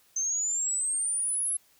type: exponential sweep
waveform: sine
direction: up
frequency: 6200 to 11060 Hz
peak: -26 dBFS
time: 0.16-1.57 s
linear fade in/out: 5 ms
effects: white hiss -63 dBFS RMS until 1.79 s